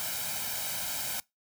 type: noise with comb filter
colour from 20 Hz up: white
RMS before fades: -34 dBFS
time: 0-1.2 s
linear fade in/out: 0 ms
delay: 1.3 ms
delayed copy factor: +0.7
effects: noise-tail reverb RT60 0.2 s tail -24 dB re dry + high-pass 80 Hz 12 dB/octave